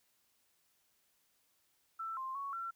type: tone with pitch steps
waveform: sine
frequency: 1331 / 1052 / 1113 / 1355 Hz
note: E6 / C6 / C#6 / E6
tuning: +16 / +9 / +7 / +47 cents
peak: -38 dBFS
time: 1.99-2.71 s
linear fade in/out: 10 ms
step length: 180 ms
effects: white hiss -75 dBFS RMS until 2.75 s